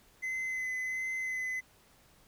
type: tone with vibrato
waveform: triangle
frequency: 2039 Hz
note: C7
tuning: 45 cents flat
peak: -31 dBFS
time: 0.22-1.61 s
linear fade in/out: 20 ms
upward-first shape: sine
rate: 1.4 Hz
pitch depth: 13 cents each way
effects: pink hiss -63 dBFS RMS until 2.27 s